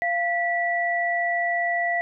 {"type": "tone pair together", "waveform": "sine", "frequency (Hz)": [692, 1957.3], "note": ["F5", "B6"], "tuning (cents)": [-16, -16], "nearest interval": "octave + tritone", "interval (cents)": 1800, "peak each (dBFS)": -24, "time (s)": [0.02, 2.01], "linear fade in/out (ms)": 0, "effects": []}